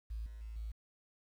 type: tone with level steps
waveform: sine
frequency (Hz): 55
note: A1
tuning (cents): 0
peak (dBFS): -37 / -45 / -42 / -38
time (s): 0.1-0.72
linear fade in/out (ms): 10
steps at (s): 0.26 / 0.41 / 0.56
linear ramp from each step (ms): 2
effects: tanh soft clip ceiling -33 dBFS + 11-bit